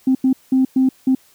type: tone bursts at uneven times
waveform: sine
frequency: 261.6 Hz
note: C4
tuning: in tune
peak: -10 dBFS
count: 5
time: 0.07-0.15 / 0.24-0.33 / 0.52-0.65 / 0.76-0.89 / 1.07-1.15 s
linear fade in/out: 5 ms
effects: tanh soft clip ceiling -7 dBFS + white hiss -53 dBFS RMS until 1.34 s